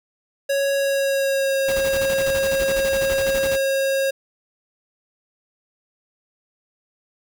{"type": "tone with pitch glide", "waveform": "square", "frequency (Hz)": [554.4, 542.1], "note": ["C#5", "C#5"], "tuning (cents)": [0, -39], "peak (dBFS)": -19, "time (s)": [0.49, 4.11], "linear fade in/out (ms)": 10, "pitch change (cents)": -39, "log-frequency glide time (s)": [0.74, 1.58]}
{"type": "noise with tremolo", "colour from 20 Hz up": "pink", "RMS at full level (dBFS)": -29, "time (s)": [1.68, 3.57], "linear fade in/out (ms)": 5, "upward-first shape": "square", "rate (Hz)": 12, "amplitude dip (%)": 65}
{"type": "clicks", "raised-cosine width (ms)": 2, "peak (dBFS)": -22, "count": 2, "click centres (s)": [2.615, 2.628]}
{"effects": []}